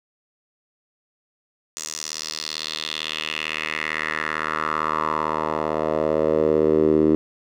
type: tone with band-pass filter sweep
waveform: 10% pulse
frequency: 77.78 Hz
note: D#2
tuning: in tune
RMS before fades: -23 dBFS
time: 1.77-7.15 s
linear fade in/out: 0 ms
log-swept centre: 6800 to 330 Hz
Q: 3.1
effects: none